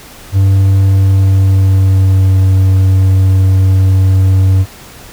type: tone with pitch glide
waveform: triangle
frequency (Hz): 97 to 95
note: G2 to F#2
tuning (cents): -18 to +46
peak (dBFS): -3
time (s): 0.32-4.66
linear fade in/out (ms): 50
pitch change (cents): -36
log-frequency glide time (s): 0.81-2.38
effects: pink hiss -34 dBFS RMS until 5.12 s